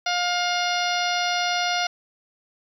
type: harmonic tone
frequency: 709 Hz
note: F5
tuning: 26 cents sharp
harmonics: 1 / 2 / 3 / 4 / 5 / 6 / 7 / 8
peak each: -25 / -28 / -30 / -31 / -32 / -33 / -33 / -34 dBFS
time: 0.06-1.87 s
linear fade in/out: 5 ms
effects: 9-bit